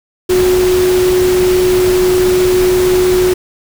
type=tone in noise; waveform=sine; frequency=366 Hz; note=F#4; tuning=19 cents flat; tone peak=-8 dBFS; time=0.29-3.34 s; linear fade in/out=10 ms; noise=pink; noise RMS=-20 dBFS; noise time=0.29-3.34 s; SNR=+9 dB; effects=none